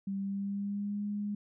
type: tone with pitch glide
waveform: sine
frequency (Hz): 196 to 205.9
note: G3 to G#3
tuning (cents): 0 to -15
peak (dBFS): -32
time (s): 0.07-1.35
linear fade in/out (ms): 5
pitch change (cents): +85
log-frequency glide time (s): 0.18-1.05
effects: none